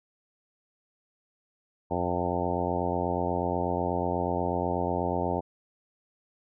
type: harmonic tone with a mistuned harmonic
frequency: 88.2 Hz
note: F2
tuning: 18 cents sharp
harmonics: 1 / 2 / 3 / 4 / 5 / 6 / 7 / 8 / 9 / 10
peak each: -35 / -35 / -35 / -35 / -35 / -35 / -35 / -35 / -35 / -35 dBFS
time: 1.9-5.41 s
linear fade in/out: 20 ms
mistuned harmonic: 10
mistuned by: +28 cents
effects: none